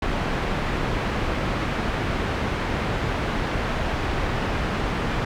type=low-pass noise; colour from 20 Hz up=pink; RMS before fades=-25 dBFS; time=0.02-5.25 s; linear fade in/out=5 ms; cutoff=2400 Hz; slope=12 dB/octave; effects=none

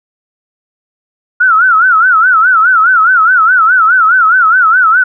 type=tone with vibrato; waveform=sine; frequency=1396.9 Hz; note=F6; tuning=in tune; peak=-4 dBFS; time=1.4-5.04 s; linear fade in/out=10 ms; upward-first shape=sine; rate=4.8 Hz; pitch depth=160 cents each way; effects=none

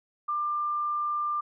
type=tone; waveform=sine; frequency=1192 Hz; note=D6; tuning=25 cents sharp; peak=-26 dBFS; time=0.28-1.41 s; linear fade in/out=10 ms; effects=none

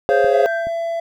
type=chord; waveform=triangle; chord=Db major seventh; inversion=second; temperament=just; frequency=415.8 / 519.7 / 554.4 / 693 Hz; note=Ab4 / C5 / Db5 / F5; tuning=+2 / -12 / 0 / -14 cents; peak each=-16 dBFS; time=0.09-0.46 s; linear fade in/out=0 ms
type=tone with tremolo; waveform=sine; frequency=1568 Hz; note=G6; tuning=in tune; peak=-22 dBFS; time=0.09-0.7 s; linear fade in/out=20 ms; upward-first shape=sine; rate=2.9 Hz; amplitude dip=90%
type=clicks; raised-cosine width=3 ms; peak=-22 dBFS; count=2; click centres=0.245 / 0.67 s
type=tone; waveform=triangle; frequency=670 Hz; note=E5; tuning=28 cents sharp; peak=-18 dBFS; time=0.33-1 s; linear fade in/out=5 ms
effects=none

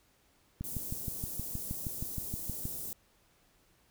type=click train; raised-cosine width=5 ms; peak=-24 dBFS; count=14; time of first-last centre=0.61-2.654 s; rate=6.36 Hz
type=band-stop noise; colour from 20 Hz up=white; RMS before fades=-40 dBFS; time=0.64-2.93 s; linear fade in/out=0 ms; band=410 to 9300 Hz; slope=12 dB/octave
effects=pink hiss -68 dBFS RMS until 3.9 s

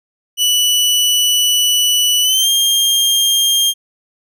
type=tone with pitch glide; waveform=sawtooth; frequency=2960 to 3209 Hz; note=F#7 to G7; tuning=0 to +40 cents; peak=-8 dBFS; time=0.37-3.74 s; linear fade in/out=50 ms; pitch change=+140 cents; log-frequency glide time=2.22-2.49 s; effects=none

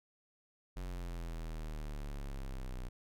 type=exponential sweep; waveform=square; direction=down; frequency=46 to 30.77 Hz; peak=-40 dBFS; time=0.76-2.89 s; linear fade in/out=10 ms; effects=none

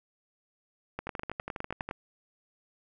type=two click trains; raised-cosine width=0.5 ms; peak=-21 / -19 dBFS; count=11 / 10; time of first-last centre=1.07-1.89 / 0.99-1.911 s; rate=12.2 / 9.77 Hz; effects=none

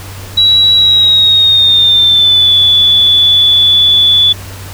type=tone with pitch glide; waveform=sine; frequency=3898 to 3453 Hz; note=B7 to A7; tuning=-23 to -33 cents; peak=-4 dBFS; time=0.37-4.33 s; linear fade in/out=10 ms; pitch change=-210 cents; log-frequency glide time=0.76-2.54 s; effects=added 96 Hz sine -26 dBFS peak until 4.73 s + pink hiss -30 dBFS RMS until 4.73 s

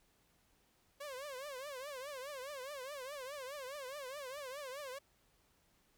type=tone with vibrato; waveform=sawtooth; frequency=547 Hz; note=C#5; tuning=23 cents flat; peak=-40 dBFS; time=1-4.99 s; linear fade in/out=10 ms; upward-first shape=triangle; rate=4.8 Hz; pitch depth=180 cents each way; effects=pink hiss -73 dBFS RMS until 5.97 s

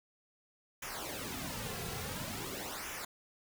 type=noise with flanger; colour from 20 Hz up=pink; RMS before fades=-41 dBFS; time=0.82-3.05 s; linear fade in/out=5 ms; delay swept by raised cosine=0.23 to 3.33 ms; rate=0.48 Hz; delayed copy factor=-0.75; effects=none

